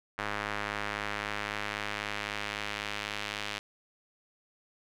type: tone with band-pass filter sweep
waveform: square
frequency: 51.91 Hz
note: G#1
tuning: in tune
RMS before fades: -36 dBFS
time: 0.18-3.59 s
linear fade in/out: 5 ms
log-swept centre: 1600 to 2900 Hz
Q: 1.2
effects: none